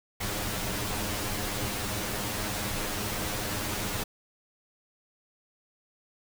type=noise with comb filter; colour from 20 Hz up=pink; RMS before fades=-32 dBFS; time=0.2-4.04 s; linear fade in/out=10 ms; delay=9.7 ms; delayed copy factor=+0.85; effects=none